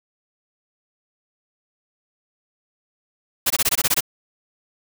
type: noise bursts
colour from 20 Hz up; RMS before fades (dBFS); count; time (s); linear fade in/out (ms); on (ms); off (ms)
white; -18; 9; 3.46-4.007; 10; 43; 20
effects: none